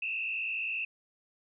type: tone with frequency modulation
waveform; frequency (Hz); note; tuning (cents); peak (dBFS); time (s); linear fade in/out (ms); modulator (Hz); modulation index
sine; 2637; E7; 0; -31; 0.02-0.85; 5; 55.1; 2
effects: none